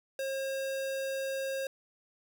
square tone, 538 Hz, C5, 48 cents sharp, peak -33 dBFS, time 0.19-1.67 s, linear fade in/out 2 ms, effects none

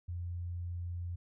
sine tone, 87.31 Hz, F2, in tune, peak -36 dBFS, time 0.08-1.16 s, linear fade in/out 10 ms, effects none

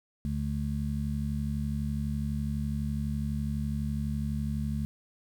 harmonic tone, 72 Hz, D2, 34 cents flat, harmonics 1 / 2 / 3, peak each -33 / -33 / -33 dBFS, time 0.25-4.85 s, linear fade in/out 0 ms, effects 9-bit

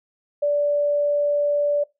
sine tone, 582 Hz, D5, 16 cents flat, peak -17 dBFS, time 0.42-1.84 s, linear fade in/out 10 ms, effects noise-tail reverb RT60 0.2 s tail -21 dB re dry

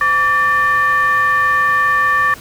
triangle ring-modulated tone, 317.4 Hz, D#4, 35 cents sharp, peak -6 dBFS, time 0.01-2.34 s, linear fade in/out 2 ms, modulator 1470 Hz, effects pink hiss -37 dBFS RMS until 2.4 s

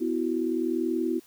sine chord, B suspended fourth, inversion none, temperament equal with one note detuned, 250.8 / 329.6 / 370 Hz, B3 / E4 / F#4, +27 / 0 / 0 cents, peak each -30 / -27 / -30 dBFS, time 0-1.2 s, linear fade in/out 20 ms, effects white hiss -57 dBFS RMS until 1.26 s

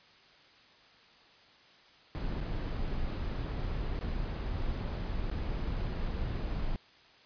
brown noise with dropouts, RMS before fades -34 dBFS, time 2.15-6.76 s, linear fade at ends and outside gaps 0 ms, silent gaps 2.404-2.411 / 3.991-4.01 / 5.299-5.313 s, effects white hiss -59 dBFS RMS until 7.25 s + resampled to 11025 Hz

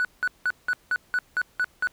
triangle tone bursts, 1480 Hz, F#6, in tune, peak -18 dBFS, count 9, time 0-1.872 s, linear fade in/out 0 ms, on 48 ms, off 180 ms, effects tanh soft clip ceiling -16 dBFS + pink hiss -60 dBFS RMS until 1.92 s

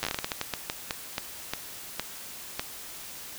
slowing click train, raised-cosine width 0.2 ms, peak -11 dBFS, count 18, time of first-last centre 0.03-2.595 s, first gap 9 ms, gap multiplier 1.3, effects white hiss -42 dBFS RMS until 3.38 s

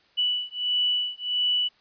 sine beating tone pair, 2960 / 2961.5 Hz, F#7 / F#7, 0 / +1 cents, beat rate 1.5 Hz, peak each -26 dBFS, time 0.17-1.69 s, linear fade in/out 20 ms, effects white hiss -61 dBFS RMS until 1.8 s + resampled to 11025 Hz

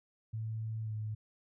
sine tone with pitch glide, 110.7 to 107.8 Hz, A2 to A2, +11 to -35 cents, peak -35 dBFS, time 0.33-1.15 s, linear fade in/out 10 ms, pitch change -46 cents, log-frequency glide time 0.82-0.93 s, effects none

